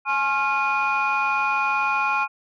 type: tone cluster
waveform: sine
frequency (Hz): 842 / 1077 / 1388 / 2457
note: G#5 / C6 / F6 / D#7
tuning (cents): +24 / +50 / -11 / -22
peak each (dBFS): -24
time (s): 0.05-2.28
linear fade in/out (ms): 50
effects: tanh soft clip ceiling -13 dBFS